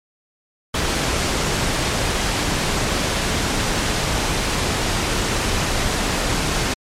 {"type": "noise", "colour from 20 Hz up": "pink", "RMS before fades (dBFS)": -20, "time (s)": [0.74, 6.74], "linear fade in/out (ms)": 5, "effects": ["low-pass 8000 Hz 12 dB/octave", "MP3 64 kbps"]}